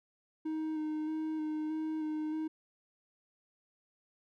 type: tone with vibrato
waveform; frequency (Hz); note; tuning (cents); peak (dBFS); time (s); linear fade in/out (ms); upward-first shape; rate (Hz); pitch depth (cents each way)
triangle; 311.1; D#4; 0; -31; 0.45-2.48; 10; square; 1.6; 16
effects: none